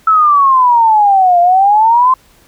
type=exponential two-way sweep; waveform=sine; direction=down then up; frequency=1323 to 690 to 1050 Hz; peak=-5 dBFS; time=0.07-2.14 s; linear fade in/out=5 ms; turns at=1.4 s; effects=pink hiss -48 dBFS RMS until 2.47 s